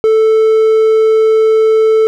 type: tone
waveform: triangle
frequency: 440 Hz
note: A4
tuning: in tune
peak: -4 dBFS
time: 0.04-2.07 s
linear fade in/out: 0 ms
effects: none